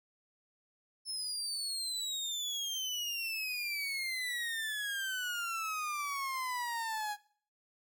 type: exponential sweep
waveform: 30% pulse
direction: down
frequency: 5274 to 821 Hz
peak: -32 dBFS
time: 1.05-7.17 s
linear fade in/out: 50 ms
effects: noise-tail reverb RT60 0.5 s tail -20 dB re dry